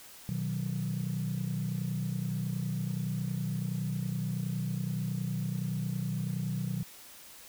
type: chord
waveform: sine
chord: B major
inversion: none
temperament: equal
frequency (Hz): 123.47 / 155.56 / 185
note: B2 / D#3 / F#3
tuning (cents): 0 / 0 / 0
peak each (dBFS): -34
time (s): 0.29-6.83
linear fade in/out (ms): 0
effects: tanh soft clip ceiling -24 dBFS + white hiss -51 dBFS RMS until 7.48 s